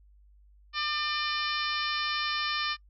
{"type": "harmonic tone", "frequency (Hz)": 599, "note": "D5", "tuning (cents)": 34, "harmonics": [2, 3, 4, 5, 6, 7, 8, 9], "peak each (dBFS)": [-33, -35, -36, -37, -38, -38, -39, -40], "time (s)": [0.73, 2.77], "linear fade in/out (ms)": 50, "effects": ["noise-tail reverb RT60 0.1 s tail -26 dB re dry", "added 50 Hz sine -55 dBFS peak until 2.89 s"]}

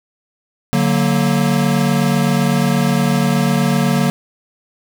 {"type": "chord", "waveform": "square", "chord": "D augmented", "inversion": "none", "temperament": "equal with one note detuned", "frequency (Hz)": [145.4, 185, 233.1], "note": ["D3", "F#3", "A#3"], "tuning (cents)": [-17, 0, 0], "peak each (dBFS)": -18, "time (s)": [0.73, 4.1], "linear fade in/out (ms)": 0, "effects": []}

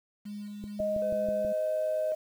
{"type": "tone with tremolo", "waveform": "sine", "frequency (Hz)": 206.5, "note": "G#3", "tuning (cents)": -10, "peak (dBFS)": -36, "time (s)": [0.25, 1.53], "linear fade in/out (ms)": 10, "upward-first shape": "triangle", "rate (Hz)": 2.3, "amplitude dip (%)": 25}
{"type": "click train", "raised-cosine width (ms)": 3, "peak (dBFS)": -28, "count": 6, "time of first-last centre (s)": [0.64, 1.449], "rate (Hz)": 6.18}
{"type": "tone", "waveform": "sine", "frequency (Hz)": 623, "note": "D#5", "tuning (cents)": 2, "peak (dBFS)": -27, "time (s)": [0.79, 2.15], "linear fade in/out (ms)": 10}
{"type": "tone with pitch glide", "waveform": "triangle", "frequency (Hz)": [509, 514], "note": ["C5", "C5"], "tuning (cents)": [-48, -31], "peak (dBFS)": -35, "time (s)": [1.02, 2.12], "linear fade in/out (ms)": 0, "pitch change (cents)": 17, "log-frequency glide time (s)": [1.21, 1.64]}
{"effects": ["9-bit"]}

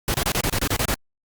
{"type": "noise bursts", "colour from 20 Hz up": "pink", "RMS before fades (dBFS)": -22, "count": 10, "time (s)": [0.08, 0.943], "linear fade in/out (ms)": 2, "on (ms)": 62, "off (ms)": 27, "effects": ["Opus 48 kbps"]}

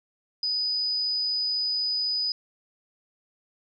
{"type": "tone", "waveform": "sine", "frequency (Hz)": 4978, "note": "D#8", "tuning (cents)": 0, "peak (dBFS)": -24, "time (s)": [0.43, 2.32], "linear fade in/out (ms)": 2, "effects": []}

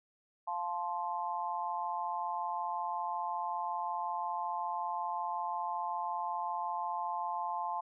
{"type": "chord", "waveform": "sine", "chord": "F major", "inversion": "none", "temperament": "just", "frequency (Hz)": [698.5, 873.1, 1047.7], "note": ["F5", "A5", "C6"], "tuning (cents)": [0, -14, 2], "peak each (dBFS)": [-40, -36, -38], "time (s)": [0.47, 7.81], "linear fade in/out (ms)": 10, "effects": []}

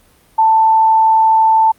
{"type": "tone", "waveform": "sine", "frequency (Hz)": 886, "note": "A5", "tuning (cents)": 12, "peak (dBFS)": -7, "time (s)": [0.38, 1.72], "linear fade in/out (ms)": 10, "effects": ["pink hiss -51 dBFS RMS until 1.78 s", "Opus 32 kbps"]}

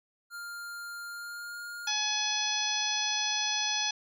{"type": "tone with pitch glide", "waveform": "square", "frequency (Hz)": [1400, 1417.1], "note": ["F6", "F6"], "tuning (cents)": [4, 25], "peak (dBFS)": -39, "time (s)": [0.3, 1.92], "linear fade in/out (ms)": 50, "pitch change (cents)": 21, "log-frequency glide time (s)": [1.07, 1.57]}
{"type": "harmonic tone", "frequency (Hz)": 846, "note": "G#5", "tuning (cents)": 32, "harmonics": [1, 2, 3, 4, 5, 6, 7], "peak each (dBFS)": [-37, -39, -36, -33, -37, -36, -34], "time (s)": [1.87, 3.91], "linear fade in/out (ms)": 5}
{"effects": []}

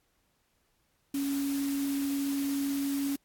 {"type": "tone in noise", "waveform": "sine", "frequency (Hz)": 279, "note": "C#4", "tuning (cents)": 11, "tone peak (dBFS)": -28, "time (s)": [1.14, 3.16], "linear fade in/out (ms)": 5, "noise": "white", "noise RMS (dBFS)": -42, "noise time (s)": [1.14, 3.16], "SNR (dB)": 11, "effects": ["pink hiss -73 dBFS RMS until 3.24 s", "AAC 64 kbps"]}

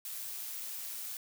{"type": "noise with amplitude modulation", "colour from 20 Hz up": "blue", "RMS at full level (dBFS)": -40, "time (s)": [0.05, 1.17], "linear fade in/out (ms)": 2, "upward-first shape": "sine", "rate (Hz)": 114, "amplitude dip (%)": 25, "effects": []}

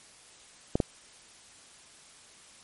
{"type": "clicks", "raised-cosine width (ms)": 2, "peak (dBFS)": -11, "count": 2, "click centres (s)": [0.755, 0.802], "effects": ["white hiss -54 dBFS RMS until 2.63 s", "MP3 48 kbps"]}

